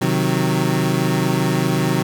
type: chord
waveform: 25% pulse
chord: C diminished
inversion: none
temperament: equal with one note detuned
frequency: 130.81 / 155.56 / 183.4 Hz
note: C3 / Eb3 / Gb3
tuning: 0 / 0 / -15 cents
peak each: -17 dBFS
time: 0.01-2.03 s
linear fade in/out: 10 ms
effects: none